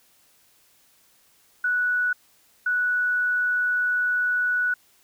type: tone pair in turn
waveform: sine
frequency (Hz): 1475 / 1475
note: F#6 / F#6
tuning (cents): -6 / -6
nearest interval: unison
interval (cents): 0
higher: neither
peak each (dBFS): -20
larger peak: neither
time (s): 1.64-2.13 / 2.66-4.74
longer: second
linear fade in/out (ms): 5
effects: white hiss -60 dBFS RMS until 5.03 s